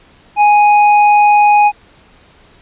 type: tone with hard clipping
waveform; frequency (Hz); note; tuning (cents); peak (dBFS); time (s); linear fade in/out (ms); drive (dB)
sine; 830.6; G#5; 0; -7; 0.36-1.72; 50; 8
effects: pink hiss -46 dBFS RMS until 2.61 s + resampled to 8000 Hz